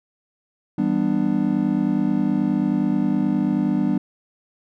triangle chord, E minor seventh, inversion none, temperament just, 164.81 / 197.78 / 247.2 / 296.7 Hz, E3 / G3 / B3 / D4, 0 / +16 / +2 / +18 cents, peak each -26 / -20 / -21 / -21 dBFS, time 0.78-3.98 s, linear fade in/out 5 ms, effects none

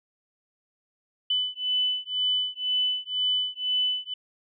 sine beating tone pair, 2999 / 3001 Hz, F#7 / F#7, +23 / +24 cents, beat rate 2 Hz, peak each -27 dBFS, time 1.3-4.14 s, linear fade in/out 5 ms, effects none

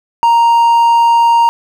triangle tone, 932.3 Hz, A#5, in tune, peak -4 dBFS, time 0.23-1.49 s, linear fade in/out 0 ms, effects none

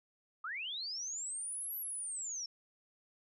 sine linear two-way sweep, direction up then down, 1174.7 to 11840 to 5350 Hz, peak -38 dBFS, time 0.44-2.46 s, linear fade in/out 5 ms, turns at 1.77 s, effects none

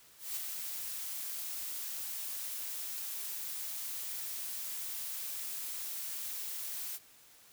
blue noise with ADSR envelope, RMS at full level -36 dBFS, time 0.18-6.99 s, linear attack 190 ms, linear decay 4 ms, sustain -4 dB, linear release 40 ms, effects white hiss -60 dBFS RMS until 7.52 s

